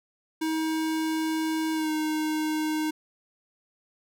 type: tone with pitch glide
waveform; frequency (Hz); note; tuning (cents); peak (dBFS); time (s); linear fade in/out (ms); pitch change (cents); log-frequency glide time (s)
square; 317.8 to 310; D#4 to D#4; +37 to -6; -26; 0.41-2.91; 10; -43; 1.73-1.91
effects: none